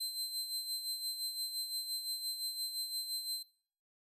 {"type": "tone with tremolo", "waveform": "sawtooth", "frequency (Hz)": 4100, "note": "C8", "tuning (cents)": -36, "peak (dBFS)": -32, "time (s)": [0, 3.43], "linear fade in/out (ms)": 10, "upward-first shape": "sine", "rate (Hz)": 5.8, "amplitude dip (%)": 60, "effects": ["noise-tail reverb RT60 0.6 s tail -24 dB re dry", "resampled to 32000 Hz"]}